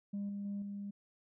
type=tone with level steps; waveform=sine; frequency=201.5 Hz; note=G3; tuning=48 cents sharp; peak=-34 / -37 / -35 / -39 dBFS; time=0.13-0.91 s; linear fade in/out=10 ms; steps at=0.29 / 0.45 / 0.62 s; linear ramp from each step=2 ms; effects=tanh soft clip ceiling -34 dBFS